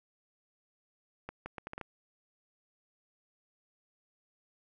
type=accelerating click train; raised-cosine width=0.5 ms; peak=-25 dBFS; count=7; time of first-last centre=1.29-1.813 s; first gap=170 ms; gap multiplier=0.72; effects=none